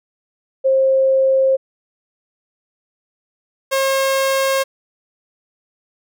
sine / sawtooth tone pair in turn, 532 / 538.5 Hz, C5 / C5, +29 / +50 cents, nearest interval unison, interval 21 cents, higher second, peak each -11 dBFS, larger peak neither, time 0.64-1.57 / 3.71-4.64 s, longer neither, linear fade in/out 20 ms, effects none

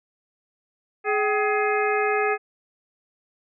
harmonic tone with a mistuned harmonic, 420 Hz, G#4, 19 cents sharp, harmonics 1 / 2 / 3 / 4 / 5 / 6, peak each -23 / -26 / -28 / -29 / -30 / -31 dBFS, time 1.04-2.38 s, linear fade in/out 50 ms, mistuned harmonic 2, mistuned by -140 cents, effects none

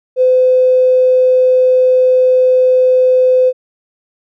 triangle tone with tanh clipping, 510 Hz, C5, 44 cents flat, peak -6 dBFS, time 0.16-3.53 s, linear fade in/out 50 ms, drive 3 dB, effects none

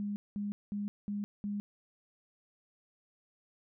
sine tone bursts, 204.6 Hz, G#3, 26 cents flat, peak -33 dBFS, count 5, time 0-1.6 s, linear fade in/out 0 ms, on 160 ms, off 200 ms, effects none

